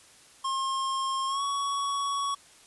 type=tone with pitch glide; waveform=square; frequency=1070 to 1120.6 Hz; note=C6 to C#6; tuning=+38 to +18 cents; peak=-28 dBFS; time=0.44-2.35 s; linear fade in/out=10 ms; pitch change=+80 cents; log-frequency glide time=1.27-1.42 s; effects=white hiss -55 dBFS RMS until 2.66 s + resampled to 24000 Hz